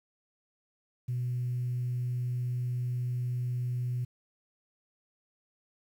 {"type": "tone", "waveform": "sine", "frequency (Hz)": 123.47, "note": "B2", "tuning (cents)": 0, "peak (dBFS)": -28, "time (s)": [1.08, 4.05], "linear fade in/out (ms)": 10, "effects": ["tanh soft clip ceiling -25 dBFS", "10-bit"]}